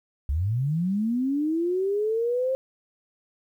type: linear sweep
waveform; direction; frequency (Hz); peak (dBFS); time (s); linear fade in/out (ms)
sine; up; 64.1 to 532; -22; 0.29-2.55; 0
effects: 10-bit

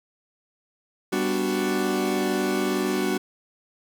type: chord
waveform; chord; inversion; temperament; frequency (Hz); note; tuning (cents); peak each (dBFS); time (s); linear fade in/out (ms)
40% pulse; G major seventh; none; equal; 196 / 246.9 / 293.7 / 370; G3 / B3 / D4 / F#4; 0 / 0 / 0 / 0; -28 / -29 / -28 / -25; 1.12-3.18; 10
effects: 9-bit

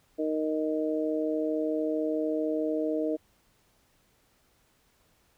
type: harmonic tone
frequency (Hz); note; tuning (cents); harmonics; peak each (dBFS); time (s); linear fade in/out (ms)
155.56; D#3; 0; 2 / 3 / 4; -29 / -31 / -32; 0.18-3.17; 20
effects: pink hiss -67 dBFS RMS until 5.37 s

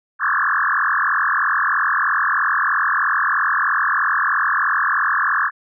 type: tone with frequency modulation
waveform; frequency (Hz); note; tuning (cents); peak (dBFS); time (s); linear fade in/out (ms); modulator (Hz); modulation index
sine; 1400; F6; +4; -15; 0.19-5.51; 50; 43.1; 8
effects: none

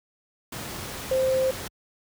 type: tone in noise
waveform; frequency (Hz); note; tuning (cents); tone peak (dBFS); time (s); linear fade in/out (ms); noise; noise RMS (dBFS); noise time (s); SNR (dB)
sine; 523.3; C5; 0; -20; 1.11-1.51; 5; pink; -35; 0.52-1.68; +12
effects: high-pass 60 Hz 12 dB/octave

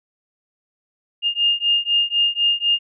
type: beating tone pair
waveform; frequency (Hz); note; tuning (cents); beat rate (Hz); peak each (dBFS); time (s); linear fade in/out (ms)
sine; 2823 / 2827; F7 / F7; +18 / +20; 4; -19; 1.22-2.79; 50
effects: none

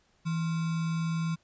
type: tone with sample-and-hold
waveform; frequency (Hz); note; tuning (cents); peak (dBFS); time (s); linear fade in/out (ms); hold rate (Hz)
sine; 164.1; E3; -8; -27; 0.25-1.36; 20; 1225
effects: pink hiss -68 dBFS RMS until 1.43 s + resampled to 16000 Hz

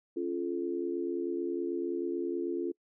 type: chord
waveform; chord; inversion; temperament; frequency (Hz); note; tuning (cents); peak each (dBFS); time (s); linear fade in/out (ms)
sine; Db augmented; none; just; 277.2 / 346.5 / 433.1; Db4 / F4 / A4; 0 / -14 / -27; -37 / -32 / -38; 0.16-2.72; 10
effects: noise-tail reverb RT60 0.1 s tail -25 dB re dry

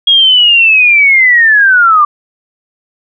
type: linear sweep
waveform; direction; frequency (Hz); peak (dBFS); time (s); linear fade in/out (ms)
sine; down; 3300 to 1166; -3; 0.07-2.05; 5
effects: none

